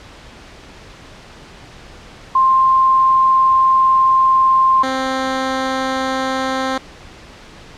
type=tone pair in turn; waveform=sine / 10% pulse; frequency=1053 / 263.2 Hz; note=C6 / C4; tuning=+11 / +10 cents; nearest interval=2 octaves; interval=2401 cents; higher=first; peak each=-9 dBFS; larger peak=neither; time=2.35-4.83 / 4.83-6.78 s; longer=first; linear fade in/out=5 ms; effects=pink hiss -39 dBFS RMS until 7.77 s + low-pass 5000 Hz 12 dB/octave